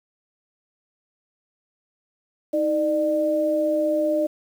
sine tone pair together, 315.4 / 599.9 Hz, D#4 / D5, +24 / +37 cents, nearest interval major seventh, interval 1113 cents, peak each -24 / -20 dBFS, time 2.53-4.27 s, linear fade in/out 10 ms, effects 8-bit

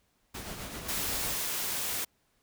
pink noise with tremolo, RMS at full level -39 dBFS, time 0.34-1.35 s, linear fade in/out 10 ms, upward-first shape sine, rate 7.8 Hz, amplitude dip 35%
white noise, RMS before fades -33 dBFS, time 0.88-2.05 s, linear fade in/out 10 ms
effects pink hiss -72 dBFS RMS until 2.42 s

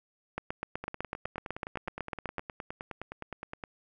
two click trains, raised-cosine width 0.5 ms, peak -23 / -18 dBFS, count 28 / 17, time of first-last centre 0.84-3.638 / 0.38-2.383 s, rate 9.65 / 7.99 Hz, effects none

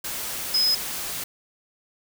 sine tone in noise, 5080 Hz, D#8, 35 cents sharp, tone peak -18 dBFS, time 0.54-0.75 s, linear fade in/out 5 ms, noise white, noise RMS -31 dBFS, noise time 0.04-1.24 s, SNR +10 dB, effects none

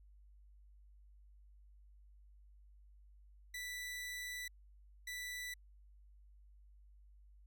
sawtooth tone bursts at uneven times, 1975.5 Hz, B6, in tune, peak -39 dBFS, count 2, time 3.54-4.48 / 5.07-5.54 s, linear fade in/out 5 ms, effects added 50 Hz sine -59 dBFS peak until 7.46 s

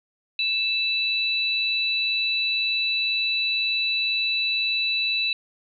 sine tone pair together, 2637 / 3951 Hz, E7 / B7, 0 / 0 cents, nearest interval perfect fifth, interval 700 cents, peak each -24 dBFS, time 0.39-5.33 s, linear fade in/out 2 ms, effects none

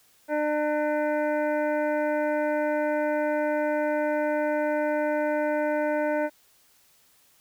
harmonic tone with a mistuned harmonic, 300 Hz, D4, 37 cents sharp, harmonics 1 / 2 / 3 / 5 / 6 / 7 / 8, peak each -29 / -25 / -32 / -34 / -44 / -42 / -46 dBFS, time 0.28-6.3 s, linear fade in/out 50 ms, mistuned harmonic 7, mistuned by -53 cents, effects white hiss -61 dBFS RMS until 7.4 s

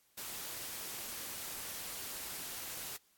white noise, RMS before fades -43 dBFS, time 0.17-2.97 s, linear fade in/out 10 ms, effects white hiss -71 dBFS RMS until 3.17 s + AAC 64 kbps

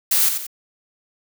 blue noise with echo, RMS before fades -17 dBFS, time 0.11-0.29 s, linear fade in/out 5 ms, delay 89 ms, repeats 2, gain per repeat -7 dB, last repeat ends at 0.468 s, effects none

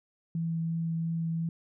sine tone with vibrato, 164.81 Hz, E3, in tune, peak -28 dBFS, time 0.35-1.49 s, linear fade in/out 2 ms, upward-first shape triangle, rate 2.9 Hz, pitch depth 9 cents each way, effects none

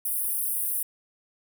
pink high-pass noise, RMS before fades -28 dBFS, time 0.05-0.83 s, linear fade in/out 5 ms, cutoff 9200 Hz, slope 96 dB/octave, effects none

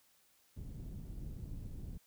pink low-pass noise, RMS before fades -45 dBFS, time 0.56-1.98 s, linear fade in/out 10 ms, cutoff 170 Hz, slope 12 dB/octave, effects white hiss -70 dBFS RMS until 2.06 s

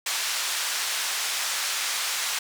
white band-pass noise, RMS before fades -28 dBFS, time 0.06-2.39 s, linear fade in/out 5 ms, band 950 to 7100 Hz, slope 12 dB/octave, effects none

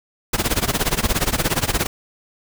pink noise with tremolo, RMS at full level -17 dBFS, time 0.33-1.87 s, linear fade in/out 5 ms, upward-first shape sine, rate 17 Hz, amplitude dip 90%, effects none

